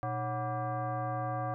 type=tone with frequency modulation; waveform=sine; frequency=308.2 Hz; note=D#4; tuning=16 cents flat; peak=-31 dBFS; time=0.03-1.54 s; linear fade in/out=0 ms; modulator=429 Hz; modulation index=2; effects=none